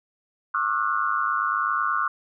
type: tone cluster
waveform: sine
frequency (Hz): 1092 / 1193 / 1343 / 1451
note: C#6 / D6 / E6 / F#6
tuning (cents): -26 / +27 / +32 / -34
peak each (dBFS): -27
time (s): 0.54-2.08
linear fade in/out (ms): 5
effects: none